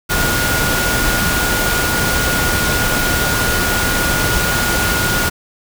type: tone in noise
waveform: sine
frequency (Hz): 1435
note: F6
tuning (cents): +47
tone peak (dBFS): -19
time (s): 0.09-5.3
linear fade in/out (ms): 20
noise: pink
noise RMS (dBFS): -17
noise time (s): 0.09-5.3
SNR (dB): -5
effects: none